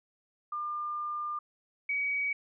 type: tone pair in turn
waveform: sine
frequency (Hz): 1200 / 2265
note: D6 / C#7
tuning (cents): +37 / +37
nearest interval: major seventh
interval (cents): 1100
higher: second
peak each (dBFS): -32 / -28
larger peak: second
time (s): 0.52-1.39 / 1.89-2.33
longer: first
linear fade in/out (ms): 5
effects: none